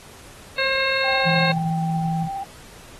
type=harmonic tone; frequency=535 Hz; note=C5; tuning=38 cents sharp; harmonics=1 / 2 / 3 / 4 / 5 / 7 / 8; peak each=-25 / -30 / -25 / -27 / -27 / -30 / -30 dBFS; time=0.58-1.52 s; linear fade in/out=5 ms
type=tone with vibrato; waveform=sine; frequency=784 Hz; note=G5; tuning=in tune; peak=-26 dBFS; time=1.04-2.44 s; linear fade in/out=5 ms; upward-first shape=triangle; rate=19 Hz; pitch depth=20 cents each way
type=tone; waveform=sine; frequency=164.81 Hz; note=E3; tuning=in tune; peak=-21 dBFS; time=1.25-2.29 s; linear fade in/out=20 ms
effects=pink hiss -45 dBFS RMS until 2.99 s + AAC 32 kbps